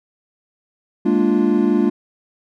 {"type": "chord", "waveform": "triangle", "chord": "Bb dominant seventh", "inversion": "third", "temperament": "equal", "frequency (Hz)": [207.7, 233.1, 293.7, 349.2], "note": ["Ab3", "Bb3", "D4", "F4"], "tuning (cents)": [0, 0, 0, 0], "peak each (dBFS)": -17, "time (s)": [1.05, 1.9], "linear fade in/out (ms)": 10, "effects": []}